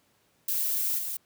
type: noise with level steps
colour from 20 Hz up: violet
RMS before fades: -28 / -33 dBFS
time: 0.48-1.17 s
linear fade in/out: 5 ms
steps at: 0.98 s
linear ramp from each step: 10 ms
effects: pink hiss -67 dBFS RMS until 1.25 s + high-pass 100 Hz 12 dB/octave